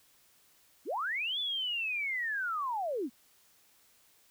sine linear two-way sweep, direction up then down, 214.3 to 3505 to 214.3 Hz, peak -31 dBFS, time 0.85-3.1 s, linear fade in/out 50 ms, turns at 1.39 s, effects white hiss -65 dBFS RMS until 4.3 s

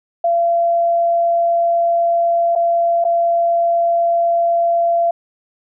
sine tone with dropouts, 682 Hz, F5, 41 cents flat, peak -12 dBFS, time 0.24-5.11 s, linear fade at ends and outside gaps 5 ms, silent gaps 2.553-2.559 / 3.042-3.049 s, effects none

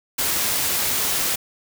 white noise, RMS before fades -22 dBFS, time 0.18-1.36 s, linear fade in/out 10 ms, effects none

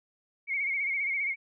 sine tone with vibrato, 2204 Hz, C#7, 11 cents flat, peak -27 dBFS, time 0.47-1.36 s, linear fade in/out 50 ms, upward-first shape sine, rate 15 Hz, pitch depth 68 cents each way, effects none

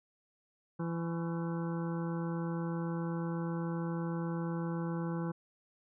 harmonic tone with a mistuned harmonic, 167.9 Hz, E3, 32 cents sharp, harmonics 1 / 2 / 3 / 5 / 6 / 7 / 8 / 9, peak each -34 / -40 / -44 / -48 / -50 / -51 / -52 / -53 dBFS, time 0.79-5.32 s, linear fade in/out 10 ms, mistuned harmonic 7, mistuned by -89 cents, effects none

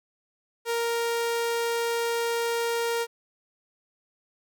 sawtooth tone, 466.4 Hz, A#4, 1 cent sharp, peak -21 dBFS, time 0.65-3.07 s, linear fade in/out 50 ms, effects none

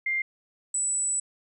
sine tone pair in turn, 2100 / 7929 Hz, C7 / B8, +6 / +6 cents, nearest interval octave + major seventh, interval 2300 cents, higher second, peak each -24 dBFS, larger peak neither, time 0.06-0.22 / 0.74-1.2 s, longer second, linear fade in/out 5 ms, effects none

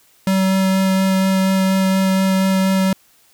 square tone with vibrato, 190.6 Hz, G3, 48 cents flat, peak -14 dBFS, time 0.27-2.93 s, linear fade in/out 2 ms, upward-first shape sine, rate 4.2 Hz, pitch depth 8 cents each way, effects white hiss -54 dBFS RMS until 3.33 s

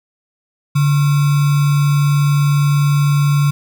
sine tone with sample-and-hold, 144.3 Hz, D3, 30 cents flat, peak -10 dBFS, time 0.75-3.51 s, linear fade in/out 10 ms, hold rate 1225 Hz, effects none

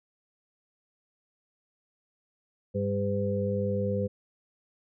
harmonic tone with a mistuned harmonic, 101 Hz, G#2, 48 cents flat, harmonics 1 / 2 / 4 / 5, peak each -31 / -31 / -35 / -30 dBFS, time 2.74-4.08 s, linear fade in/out 20 ms, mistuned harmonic 2, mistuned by -21 cents, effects none

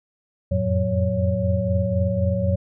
sine tone cluster, 87.8 / 91.8 / 111 / 183.4 / 559 Hz, F2 / F#2 / A2 / F#3 / C#5, +10 / -13 / +16 / -15 / +14 cents, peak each -25 dBFS, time 0.51-2.56 s, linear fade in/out 10 ms, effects none

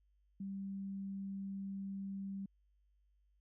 sine tone, 195.7 Hz, G3, 3 cents flat, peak -40 dBFS, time 0.4-2.46 s, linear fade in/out 5 ms, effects added 50 Hz sine -70 dBFS peak until 3.4 s

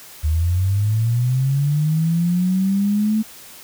sine linear sweep, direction up, 74.5 to 220 Hz, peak -15 dBFS, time 0.23-3.23 s, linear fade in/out 20 ms, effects white hiss -41 dBFS RMS until 3.63 s

